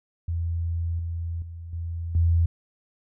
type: tone with level steps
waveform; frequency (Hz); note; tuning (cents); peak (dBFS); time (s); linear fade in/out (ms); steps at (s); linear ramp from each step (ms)
sine; 84.1; E2; +35; -24 / -27 / -35 / -28 / -17; 0.28-2.46; 5; 0.99 / 1.42 / 1.73 / 2.15; 2
effects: none